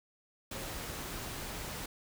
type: tone in noise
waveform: sine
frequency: 542 Hz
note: C#5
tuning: 39 cents flat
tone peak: -51 dBFS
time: 0.51-0.73 s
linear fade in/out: 5 ms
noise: pink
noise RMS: -41 dBFS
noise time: 0.51-1.86 s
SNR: -13 dB
effects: none